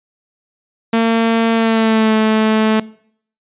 sawtooth tone with pitch glide, 227.6 to 218.1 Hz, A#3 to A3, -41 to -15 cents, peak -7 dBFS, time 0.93-2.8 s, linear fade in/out 5 ms, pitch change -74 cents, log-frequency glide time 1.53-2.14 s, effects noise-tail reverb RT60 0.6 s tail -21 dB re dry + resampled to 8000 Hz

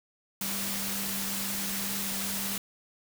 sine tone in noise, 197 Hz, G3, 9 cents sharp, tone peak -38 dBFS, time 0.41-2.58 s, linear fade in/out 2 ms, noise white, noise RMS -33 dBFS, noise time 0.41-2.58 s, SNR -8 dB, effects none

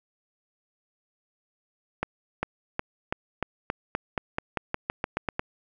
accelerating click train, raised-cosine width 0.5 ms, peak -11 dBFS, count 16, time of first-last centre 2.03-5.394 s, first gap 400 ms, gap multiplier 0.91, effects none

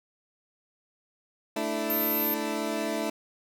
20% pulse chord, A suspended fourth, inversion none, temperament equal, 220 / 293.7 / 329.6 Hz, A3 / D4 / E4, 0 / 0 / 0 cents, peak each -28 dBFS, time 1.56-3.1 s, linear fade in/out 5 ms
sine tone, 13290 Hz, G#9, in tune, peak -26 dBFS, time 1.9-2.34 s, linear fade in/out 0 ms
effects none

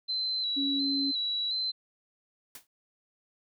sine tone with vibrato, 3995 Hz, B7, 19 cents sharp, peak -28 dBFS, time 0.08-1.72 s, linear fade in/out 20 ms, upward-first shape square, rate 1.4 Hz, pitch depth 35 cents each way
sine tone, 277.2 Hz, C#4, in tune, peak -29 dBFS, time 0.56-1.12 s, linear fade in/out 20 ms
white noise with exponential decay, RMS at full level -41 dBFS, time 2.55-2.67 s, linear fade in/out 2 ms, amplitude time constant 26 ms
effects none

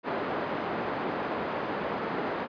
pink band-pass noise, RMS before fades -32 dBFS, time 0.03-2.48 s, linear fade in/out 50 ms, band 270 to 1400 Hz, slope 12 dB/octave, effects resampled to 11025 Hz

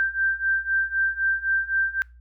sine beating tone pair, 1568 / 1571.9 Hz, G6 / G6, 0 / +4 cents, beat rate 3.9 Hz, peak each -25 / -23 dBFS, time 0-2.02 s, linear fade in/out 0 ms, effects noise-tail reverb RT60 0.3 s tail -24 dB re dry + added 60 Hz sine -46 dBFS peak until 2.2 s

